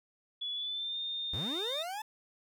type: tone with pitch glide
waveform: sine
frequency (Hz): 3415 to 3639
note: G#7 to A#7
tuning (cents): +48 to -42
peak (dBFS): -34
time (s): 0.41-1.83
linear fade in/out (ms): 10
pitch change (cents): +110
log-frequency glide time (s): 0.54-0.98
type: linear sweep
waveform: 40% pulse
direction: up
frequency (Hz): 63 to 886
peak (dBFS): -36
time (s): 1.33-2.02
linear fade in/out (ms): 5
effects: none